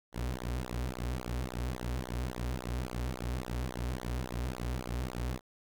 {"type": "tone with flanger", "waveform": "sawtooth", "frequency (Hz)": 61.74, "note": "B1", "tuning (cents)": 0, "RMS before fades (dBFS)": -36, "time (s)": [0.12, 5.41], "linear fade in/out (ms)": 50, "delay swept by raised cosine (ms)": [0.36, 6.16], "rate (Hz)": 3.6, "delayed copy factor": -1, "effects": []}